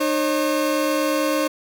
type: tone pair together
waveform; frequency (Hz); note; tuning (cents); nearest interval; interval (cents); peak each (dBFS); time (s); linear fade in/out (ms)
30% pulse; 304.5 / 540; D#4 / C#5; -37 / -45; minor seventh; 992; -19 / -19; 0-1.48; 10
effects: none